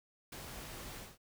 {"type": "noise with ADSR envelope", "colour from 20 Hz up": "pink", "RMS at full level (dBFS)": -45, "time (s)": [0.32, 1.18], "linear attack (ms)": 6, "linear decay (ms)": 14, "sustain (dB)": -2, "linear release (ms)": 190, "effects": []}